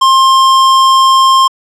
square tone, 1060 Hz, C6, 22 cents sharp, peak -5 dBFS, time 0.01-1.48 s, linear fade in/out 10 ms, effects low-pass 7000 Hz 12 dB/octave

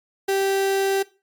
35% pulse tone, 390 Hz, G4, 9 cents flat, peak -17 dBFS, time 0.28-1.03 s, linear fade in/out 10 ms, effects noise-tail reverb RT60 0.3 s tail -19 dB re dry + MP3 96 kbps

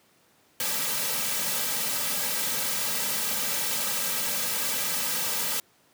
white noise with comb filter, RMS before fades -28 dBFS, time 0.6-5.6 s, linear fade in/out 2 ms, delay 2.8 ms, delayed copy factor -0.9, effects pink hiss -62 dBFS RMS until 5.93 s + high-pass 150 Hz 12 dB/octave

